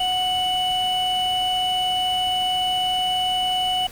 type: tone pair together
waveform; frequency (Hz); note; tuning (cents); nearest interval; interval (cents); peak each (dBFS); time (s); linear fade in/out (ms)
triangle; 737.2 / 2960; F#5 / F#7; -7 / 0; 2 octaves; 2407; -20; 0-3.87; 5
effects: tanh soft clip ceiling -12 dBFS + pink hiss -41 dBFS RMS until 3.91 s